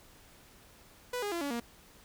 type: tone with pitch steps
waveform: sawtooth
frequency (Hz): 493.9 / 410.5 / 341.3 / 283.7 / 235.8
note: B4 / G#4 / F4 / C#4 / A#3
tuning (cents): 0 / -20 / -40 / +40 / +20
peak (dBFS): -29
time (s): 1.13-1.6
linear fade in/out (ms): 5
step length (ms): 94
effects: pink hiss -58 dBFS RMS until 2.04 s